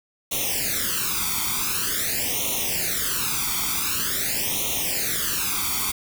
white noise with flanger, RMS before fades -25 dBFS, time 0.31-5.92 s, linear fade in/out 10 ms, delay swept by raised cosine 0.31 to 0.88 ms, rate 0.46 Hz, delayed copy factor +1, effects none

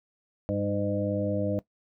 harmonic tone with a mistuned harmonic, 101.7 Hz, G#2, 36 cents flat, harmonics 1 / 2 / 3 / 5 / 6, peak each -32 / -32 / -32 / -32 / -32 dBFS, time 0.49-1.59 s, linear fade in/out 0 ms, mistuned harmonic 2, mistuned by -28 cents, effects noise-tail reverb RT60 0.1 s tail -18 dB re dry

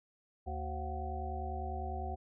harmonic tone with a mistuned harmonic, 75 Hz, D2, 37 cents sharp, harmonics 1 / 3 / 5 / 7 / 9 / 10, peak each -38 / -49 / -46 / -51 / -45 / -42 dBFS, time 0.46-2.16 s, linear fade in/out 20 ms, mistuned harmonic 9, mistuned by +63 cents, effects none

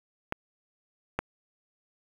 clicks, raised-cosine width 0.5 ms, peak -14 / -12 dBFS, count 2, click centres 0.324 / 1.19 s, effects 7-bit

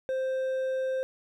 triangle tone with hard clipping, 523.3 Hz, C5, in tune, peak -28 dBFS, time 0.09-1.03 s, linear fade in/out 0 ms, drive 7 dB, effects none

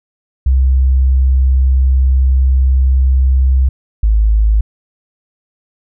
sine tone pair in turn, 65.41 / 53.54 Hz, C2 / A1, 0 / -47 cents, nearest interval minor third, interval 347 cents, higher first, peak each -7 dBFS, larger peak neither, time 0.46-3.69 / 4.03-4.61 s, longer first, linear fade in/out 5 ms, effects none

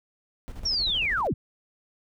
brown noise with tremolo, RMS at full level -36 dBFS, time 0.48-1.27 s, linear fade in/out 0 ms, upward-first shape square, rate 13 Hz, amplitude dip 55%
sine linear sweep, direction down, 5670 to 33.6 Hz, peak -23 dBFS, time 0.65-1.34 s, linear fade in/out 10 ms
effects none

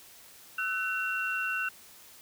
sine tone cluster, 1314 / 1503 / 2734 Hz, E6 / F#6 / F7, -6 / +27 / -37 cents, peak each -38 / -31 / -33 dBFS, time 0.58-1.69 s, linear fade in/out 5 ms, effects white hiss -53 dBFS RMS until 2.21 s

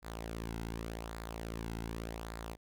sawtooth tone with flanger, 56.3 Hz, A1, 40 cents sharp, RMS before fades -42 dBFS, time 0.02-2.57 s, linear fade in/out 50 ms, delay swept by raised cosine 0.33 to 1.73 ms, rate 0.86 Hz, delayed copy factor -0.55, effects none

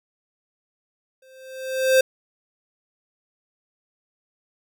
square tone with exponential growth, 523.3 Hz, C5, in tune, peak -12 dBFS, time 1.22-2.01 s, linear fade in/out 5 ms, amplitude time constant 170 ms, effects none

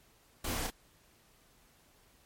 pink noise with echo, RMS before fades -37 dBFS, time 0.44-0.67 s, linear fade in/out 5 ms, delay 33 ms, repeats 1, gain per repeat -3 dB, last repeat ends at 0.703 s, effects pink hiss -65 dBFS RMS until 2.25 s + MP3 64 kbps

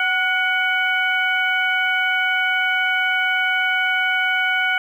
harmonic tone with a mistuned harmonic, 748 Hz, F#5, 19 cents sharp, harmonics 1 / 2 / 3 / 4, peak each -26 / -19 / -22 / -27 dBFS, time 0-4.78 s, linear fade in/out 2 ms, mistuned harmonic 2, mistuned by -37 cents, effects 8-bit

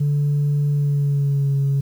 sine tone with pitch glide, 145 to 138.69 Hz, D3 to C#3, -22 to +1 cents, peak -14 dBFS, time 0-1.81 s, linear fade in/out 10 ms, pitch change -77 cents, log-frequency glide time 0.72-1.56 s, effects tanh soft clip ceiling -14 dBFS + 8-bit

